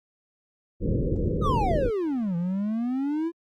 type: low-pass noise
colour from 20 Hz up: pink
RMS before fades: -25 dBFS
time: 0.8-1.91 s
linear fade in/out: 50 ms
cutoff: 540 Hz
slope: 96 dB/octave
type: exponential two-way sweep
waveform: triangle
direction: down then up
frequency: 1300 to 167.5 to 342.7 Hz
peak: -22 dBFS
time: 1.41-3.32 s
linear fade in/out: 50 ms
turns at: 2.36 s
effects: Opus 48 kbps